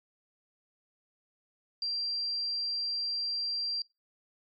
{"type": "tone", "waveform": "sine", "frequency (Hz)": 4730, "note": "D8", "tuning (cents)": 12, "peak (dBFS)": -30, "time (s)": [1.82, 3.82], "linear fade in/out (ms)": 2, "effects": ["noise-tail reverb RT60 0.2 s tail -21 dB re dry", "MP3 48 kbps"]}